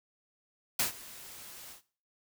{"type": "noise with ADSR envelope", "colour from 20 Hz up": "white", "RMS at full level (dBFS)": -27, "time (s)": [0.79, 1.82], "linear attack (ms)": 5, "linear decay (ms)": 120, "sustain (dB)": -21, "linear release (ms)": 110, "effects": ["noise-tail reverb RT60 0.4 s tail -17 dB re dry"]}